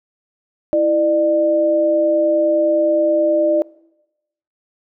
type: tone pair together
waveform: sine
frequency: 329.6 / 600 Hz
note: E4 / D5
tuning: 0 / +37 cents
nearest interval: minor seventh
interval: 1037 cents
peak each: -19 / -13 dBFS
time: 0.73-3.62 s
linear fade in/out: 0 ms
effects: noise-tail reverb RT60 0.9 s tail -23 dB re dry